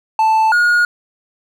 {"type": "tone pair in turn", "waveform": "triangle", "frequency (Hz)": [880, 1437.6], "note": ["A5", "F6"], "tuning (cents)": [0, 50], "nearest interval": "minor sixth", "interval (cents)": 850, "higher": "second", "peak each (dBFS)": -8, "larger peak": "neither", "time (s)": [[0.19, 0.52], [0.52, 0.85]], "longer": "neither", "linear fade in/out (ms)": 2, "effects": []}